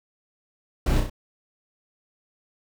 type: noise with echo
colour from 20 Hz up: brown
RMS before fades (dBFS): -23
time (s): 0.86-1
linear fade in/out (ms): 5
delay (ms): 33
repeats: 3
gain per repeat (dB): -4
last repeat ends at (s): 1.099
effects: none